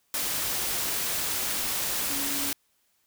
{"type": "tone in noise", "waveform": "sine", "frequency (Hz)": 280, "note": "C#4", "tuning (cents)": 18, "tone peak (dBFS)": -36, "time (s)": [2.1, 2.52], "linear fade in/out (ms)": 2, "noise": "white", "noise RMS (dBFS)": -29, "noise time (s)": [0.14, 2.53], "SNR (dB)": -10, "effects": ["white hiss -70 dBFS RMS until 3.06 s"]}